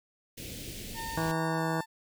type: band-stop noise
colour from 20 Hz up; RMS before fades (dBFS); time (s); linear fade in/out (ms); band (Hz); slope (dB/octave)
pink; -41; 0.37-1.32; 10; 500 to 2300; 24
type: tone with pitch glide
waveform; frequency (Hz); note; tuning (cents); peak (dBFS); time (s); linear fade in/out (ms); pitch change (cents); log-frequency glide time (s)
30% pulse; 909 to 891.3; A#5 to A5; -44 to +22; -34; 0.94-1.86; 50; -34; 1.46-1.66
type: harmonic tone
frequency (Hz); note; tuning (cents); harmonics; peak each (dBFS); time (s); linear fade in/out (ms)
162.2; E3; -28; 1 / 2 / 3 / 4 / 5 / 6 / 7 / 9 / 10; -32 / -35 / -37 / -38 / -39 / -40 / -40 / -42 / -42; 1.17-1.81; 5
effects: none